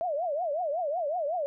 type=tone with vibrato; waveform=sine; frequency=642 Hz; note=E5; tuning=46 cents flat; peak=-27 dBFS; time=0.01-1.46 s; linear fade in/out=0 ms; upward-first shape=triangle; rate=5.4 Hz; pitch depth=270 cents each way; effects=none